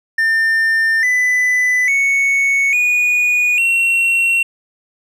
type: tone with pitch steps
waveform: triangle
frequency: 1800 / 1997.2 / 2216 / 2459 / 2728 Hz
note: A6 / B6 / C#7 / D#7 / F7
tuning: +39 / +19 / -1 / -21 / -41 cents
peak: -10 dBFS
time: 0.18-4.43 s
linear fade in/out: 5 ms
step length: 850 ms
effects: none